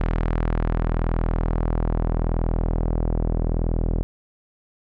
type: tone with low-pass filter sweep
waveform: sawtooth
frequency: 40.78 Hz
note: E1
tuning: 18 cents flat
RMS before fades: -22 dBFS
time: 0-4.03 s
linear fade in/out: 0 ms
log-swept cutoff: 1900 to 510 Hz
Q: 0.95
effects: none